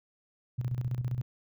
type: tone with tremolo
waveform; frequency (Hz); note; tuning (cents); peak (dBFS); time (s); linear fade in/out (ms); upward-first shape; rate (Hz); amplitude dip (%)
sine; 123.47; B2; 0; -27; 0.58-1.22; 10; square; 15; 65
effects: none